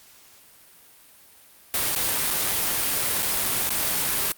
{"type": "noise with dropouts", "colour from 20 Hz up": "white", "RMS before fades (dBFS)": -24, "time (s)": [1.74, 4.32], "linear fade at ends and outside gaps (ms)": 1, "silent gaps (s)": [[1.951, 1.96], [2.305, 2.308], [3.224, 3.228], [3.693, 3.704]], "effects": ["white hiss -52 dBFS RMS until 4.37 s", "Opus 48 kbps"]}